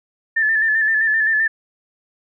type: tone with vibrato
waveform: sine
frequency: 1760 Hz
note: A6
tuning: in tune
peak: -14 dBFS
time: 0.36-1.48 s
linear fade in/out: 10 ms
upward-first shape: square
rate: 7.7 Hz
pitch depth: 36 cents each way
effects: none